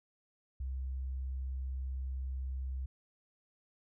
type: tone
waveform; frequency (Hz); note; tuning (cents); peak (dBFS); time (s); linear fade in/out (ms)
sine; 65.41; C2; 0; -35; 0.6-2.86; 5
effects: none